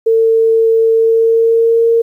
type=tone with pitch glide; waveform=sine; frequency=450.8 to 460.3 Hz; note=A4 to A#4; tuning=+42 to -22 cents; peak=-7 dBFS; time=0.06-2.02 s; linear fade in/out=10 ms; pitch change=+36 cents; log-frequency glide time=0.95-1.88 s; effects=8-bit